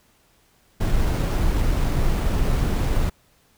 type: noise with sample-and-hold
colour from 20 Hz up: brown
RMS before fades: -20 dBFS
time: 0.8-3.1 s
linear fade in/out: 10 ms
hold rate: 11025 Hz
effects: pink hiss -60 dBFS RMS until 3.57 s